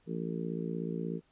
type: harmonic tone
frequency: 56.6 Hz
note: A1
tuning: 50 cents sharp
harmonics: 3 / 4 / 5 / 6 / 7 / 8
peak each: -36 / -40 / -43 / -44 / -42 / -42 dBFS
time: 0.06-1.21 s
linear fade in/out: 50 ms
effects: pink hiss -70 dBFS RMS until 1.31 s + resampled to 8000 Hz